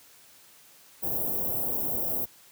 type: band-stop noise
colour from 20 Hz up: white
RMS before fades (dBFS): -29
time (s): 1.02-2.26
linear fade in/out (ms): 20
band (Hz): 720 to 14000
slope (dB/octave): 24
effects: white hiss -55 dBFS RMS until 2.51 s + high-pass 60 Hz 12 dB/octave